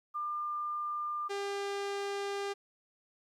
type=tone pair in turn; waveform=sine / sawtooth; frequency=1199 / 400.1 Hz; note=D6 / G4; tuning=+36 / +35 cents; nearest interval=octave + perfect fifth; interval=1901 cents; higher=first; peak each=-33 / -30 dBFS; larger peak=second; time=0.14-1.29 / 1.29-2.54 s; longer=second; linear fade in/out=20 ms; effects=low-pass 7000 Hz 12 dB/octave + 12-bit